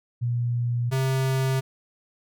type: tone pair in turn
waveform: sine / square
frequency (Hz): 120 / 132.57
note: B2 / C3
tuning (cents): -49 / +23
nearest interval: major second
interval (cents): 172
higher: second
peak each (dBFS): -22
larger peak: neither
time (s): 0.21-0.91 / 0.91-1.61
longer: neither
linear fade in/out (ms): 20
effects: none